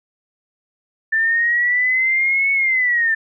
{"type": "linear two-way sweep", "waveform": "sine", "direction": "up then down", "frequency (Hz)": [1770, 2217, 1770], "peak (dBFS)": -14, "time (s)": [1.12, 3.15], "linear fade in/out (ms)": 10, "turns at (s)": 2.52, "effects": []}